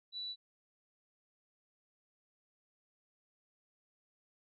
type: tone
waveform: sine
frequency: 3951 Hz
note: B7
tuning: in tune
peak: -39 dBFS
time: 0.12-0.36 s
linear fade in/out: 50 ms
effects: none